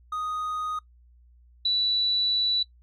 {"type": "tone pair in turn", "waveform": ["triangle", "sine"], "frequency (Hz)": [1244.5, 3951], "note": ["D#6", "B7"], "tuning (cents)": [0, 0], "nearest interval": "octave + minor sixth", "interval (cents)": 2000, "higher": "second", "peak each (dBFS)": [-26, -21], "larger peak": "second", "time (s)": [[0.12, 0.79], [1.65, 2.63]], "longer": "second", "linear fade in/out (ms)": 5, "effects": ["noise-tail reverb RT60 0.1 s tail -20 dB re dry", "added 60 Hz sine -53 dBFS peak until 2.82 s"]}